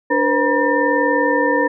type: tone cluster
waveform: sine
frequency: 293 / 477.5 / 518 / 957 / 1797 Hz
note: D4 / A#4 / C5 / A#5 / A6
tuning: -4 / +42 / -17 / +45 / +36 cents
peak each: -20 dBFS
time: 0.1-1.68 s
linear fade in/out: 10 ms
effects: none